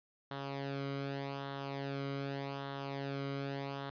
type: tone with flanger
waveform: sawtooth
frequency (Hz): 138.59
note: C#3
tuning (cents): 0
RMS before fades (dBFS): -40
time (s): 0.31-3.9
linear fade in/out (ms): 2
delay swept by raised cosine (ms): 0.41 to 1.15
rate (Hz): 0.84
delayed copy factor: -0.65
effects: resampled to 11025 Hz